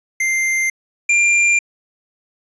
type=tone pair in turn; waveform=square; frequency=2093 / 2386 Hz; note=C7 / D7; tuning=0 / +27 cents; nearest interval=major second; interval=227 cents; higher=second; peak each=-16 / -12 dBFS; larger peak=second; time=0.2-0.7 / 1.09-1.59 s; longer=neither; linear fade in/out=5 ms; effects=resampled to 22050 Hz + 9-bit